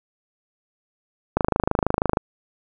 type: click train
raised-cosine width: 1 ms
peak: -4 dBFS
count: 22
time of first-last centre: 1.37-2.172 s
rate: 26.2 Hz
effects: none